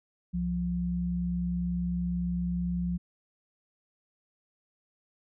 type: tone pair together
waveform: sine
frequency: 65.95 / 175.8 Hz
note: C2 / F3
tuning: +14 / +12 cents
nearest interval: octave + perfect fourth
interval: 1698 cents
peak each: -35 / -28 dBFS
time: 0.33-2.98 s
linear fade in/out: 20 ms
effects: none